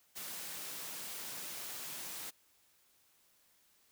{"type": "high-pass noise", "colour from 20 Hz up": "white", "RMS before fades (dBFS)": -44, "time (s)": [0.15, 2.31], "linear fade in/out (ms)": 20, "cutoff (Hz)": 120, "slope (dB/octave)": 24, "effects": ["white hiss -70 dBFS RMS until 3.91 s"]}